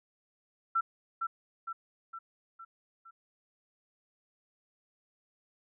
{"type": "tone with echo", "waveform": "sine", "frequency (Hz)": 1345, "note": "E6", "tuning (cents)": 34, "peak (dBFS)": -25, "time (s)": [0.75, 0.81], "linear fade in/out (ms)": 10, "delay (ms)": 460, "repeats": 5, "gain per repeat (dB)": -5, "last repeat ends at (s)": 3.11, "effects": []}